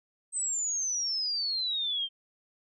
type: exponential sweep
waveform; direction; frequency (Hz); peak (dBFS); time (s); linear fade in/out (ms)
sine; down; 8300 to 3136; -28; 0.32-2.09; 50
effects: none